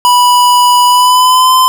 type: tone with pitch glide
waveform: square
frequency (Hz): 983 to 1027.1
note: B5 to C6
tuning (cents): -8 to -32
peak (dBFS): -5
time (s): 0.05-1.68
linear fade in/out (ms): 0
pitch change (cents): +76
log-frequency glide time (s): 0.86-1.53
effects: none